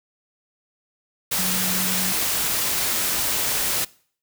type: tone in noise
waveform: sine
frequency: 185 Hz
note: F#3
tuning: in tune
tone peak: -28 dBFS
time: 1.38-2.13 s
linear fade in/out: 10 ms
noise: white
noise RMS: -23 dBFS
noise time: 1.31-3.85 s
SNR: -8 dB
effects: noise-tail reverb RT60 0.5 s tail -22 dB re dry